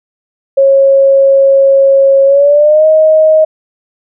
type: tone with pitch glide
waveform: sine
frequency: 546 to 627.2 Hz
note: C#5 to D#5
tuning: -26 to +14 cents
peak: -3 dBFS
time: 0.57-3.45 s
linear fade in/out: 10 ms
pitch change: +240 cents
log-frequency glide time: 2.25-2.86 s
effects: none